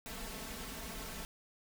pink noise with comb filter, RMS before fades -44 dBFS, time 0.06-1.25 s, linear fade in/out 0 ms, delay 4.5 ms, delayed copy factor +0.75, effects none

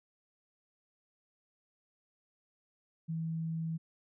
sine tone, 162.6 Hz, E3, 23 cents flat, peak -33 dBFS, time 3.08-3.78 s, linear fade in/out 20 ms, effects none

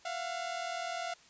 sawtooth tone pair together, 680 / 720 Hz, F5 / F#5, -46 / -47 cents, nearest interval minor second, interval 99 cents, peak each -34 / -35 dBFS, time 0.05-1.14 s, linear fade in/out 5 ms, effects white hiss -60 dBFS RMS until 1.29 s + resampled to 16000 Hz

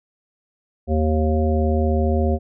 harmonic tone with a mistuned harmonic, 77.6 Hz, D#2, 4 cents flat, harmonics 1 / 3 / 5 / 7 / 9, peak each -18 / -23 / -25 / -26 / -28 dBFS, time 0.87-2.39 s, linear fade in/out 50 ms, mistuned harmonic 1, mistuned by +20 cents, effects none

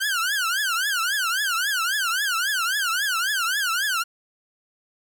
sawtooth tone with vibrato, 1503 Hz, F#6, 27 cents sharp, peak -18 dBFS, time 0-4.04 s, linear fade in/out 20 ms, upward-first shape triangle, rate 3.7 Hz, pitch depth 260 cents each way, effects none

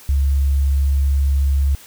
sine tone, 69.3 Hz, C#2, in tune, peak -13 dBFS, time 0.09-1.75 s, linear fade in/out 0 ms, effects white hiss -43 dBFS RMS until 1.86 s

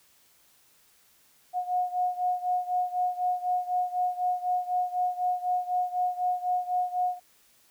sine beating tone pair, 723 / 727 Hz, F#5 / F#5, -40 / -31 cents, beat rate 4 Hz, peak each -27 / -30 dBFS, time 1.53-7.2 s, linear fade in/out 50 ms, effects white hiss -62 dBFS RMS until 7.7 s

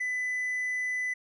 sine tone with hard clipping, 2000 Hz, B6, 21 cents sharp, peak -29 dBFS, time 0-1.14 s, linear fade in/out 10 ms, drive 2 dB, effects none

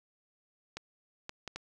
clicks, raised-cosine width 0.2 ms, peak -22 dBFS, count 4, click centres 0.77 / 1.294 / 1.477 / 1.56 s, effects none

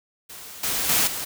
white noise with level steps, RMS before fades -40 / -25 / -20 / -30 dBFS, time 0.29-1.25 s, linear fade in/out 10 ms, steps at 0.63 / 0.89 / 1.07 s, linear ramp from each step 5 ms, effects none

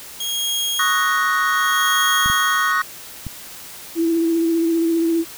sawtooth tone with tremolo, 3268 Hz, G#7, 29 cents flat, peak -16 dBFS, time 0.2-2.72 s, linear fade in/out 5 ms, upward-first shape sine, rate 0.66 Hz, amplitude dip 80%
triangle chord, D# minor seventh, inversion third, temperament equal with one note detuned, 1108.7 / 1254.6 / 1480 / 1864.7 Hz, C#6 / D#6 / F#6 / A#6, 0 / +14 / 0 / 0 cents, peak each -20 dBFS, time 0.79-2.82 s, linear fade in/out 5 ms
clicks, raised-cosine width 5 ms, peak -16 dBFS, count 3, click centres 2.26 / 2.3 / 3.267 s
sine tone with vibrato, 331.4 Hz, E4, 9 cents sharp, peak -15 dBFS, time 3.95-5.25 s, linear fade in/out 50 ms, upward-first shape triangle, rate 15 Hz, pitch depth 28 cents each way
effects white hiss -37 dBFS RMS until 5.37 s

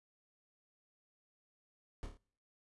brown noise with echo, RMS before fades -42 dBFS, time 2.03-2.06 s, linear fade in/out 0 ms, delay 28 ms, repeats 4, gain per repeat -5 dB, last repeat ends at 2.172 s, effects noise-tail reverb RT60 0.6 s tail -26 dB re dry + resampled to 24000 Hz

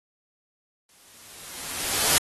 white noise with exponential growth, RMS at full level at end -18 dBFS, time 0.89-2.18 s, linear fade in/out 1 ms, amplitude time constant 280 ms, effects AAC 32 kbps

